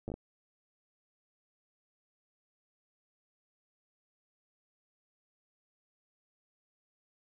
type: slowing click train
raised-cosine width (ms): 2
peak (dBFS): -26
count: 5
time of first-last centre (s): 0.08-0.141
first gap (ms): 9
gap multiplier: 1.36
effects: none